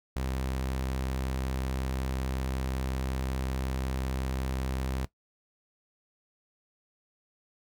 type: tone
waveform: sawtooth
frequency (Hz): 65.41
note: C2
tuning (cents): 0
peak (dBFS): -26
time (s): 0.16-5.05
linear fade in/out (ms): 0
effects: noise-tail reverb RT60 0.1 s tail -17 dB re dry